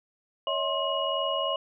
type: tone cluster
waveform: sine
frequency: 560 / 643 / 1059 / 2900 Hz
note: C#5 / E5 / C6 / F#7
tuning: +18 / -43 / +21 / -35 cents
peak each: -31 dBFS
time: 0.47-1.56 s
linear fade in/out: 2 ms
effects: none